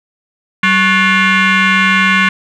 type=tone with frequency modulation; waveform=sine; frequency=190.7 Hz; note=G3; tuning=47 cents flat; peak=-6 dBFS; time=0.63-2.29 s; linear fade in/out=5 ms; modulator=644 Hz; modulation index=3.9; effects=tanh soft clip ceiling -5 dBFS + 8-bit